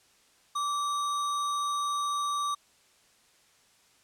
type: tone with sample-and-hold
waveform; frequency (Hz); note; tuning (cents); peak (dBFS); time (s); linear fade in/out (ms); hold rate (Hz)
sine; 1162; D6; -19; -27; 0.55-2.55; 10; 4900
effects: white hiss -63 dBFS RMS until 4.03 s + low-pass 9000 Hz 12 dB/octave